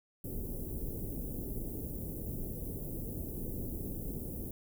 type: band-stop noise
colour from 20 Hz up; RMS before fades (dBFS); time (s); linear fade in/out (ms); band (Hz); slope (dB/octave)
pink; -39; 0.24-4.51; 2; 440 to 13000; 24
effects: none